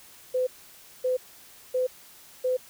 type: tone bursts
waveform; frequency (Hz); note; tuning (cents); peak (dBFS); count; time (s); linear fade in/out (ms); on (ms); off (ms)
sine; 508; B4; +49; -22; 4; 0.34-2.57; 10; 130; 570
effects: white hiss -51 dBFS RMS until 2.69 s